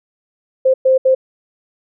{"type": "tone bursts at uneven times", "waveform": "sine", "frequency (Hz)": 523.3, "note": "C5", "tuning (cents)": 0, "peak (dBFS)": -8, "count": 3, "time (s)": [[0.65, 0.74], [0.85, 0.98], [1.05, 1.15]], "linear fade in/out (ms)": 10, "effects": []}